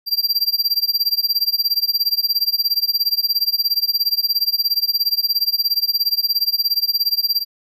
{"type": "tone with tremolo", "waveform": "square", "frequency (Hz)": 4733, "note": "D8", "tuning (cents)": 13, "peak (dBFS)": -13, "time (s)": [0.06, 7.45], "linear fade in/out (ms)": 50, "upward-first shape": "sine", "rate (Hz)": 17, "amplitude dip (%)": 95, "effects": []}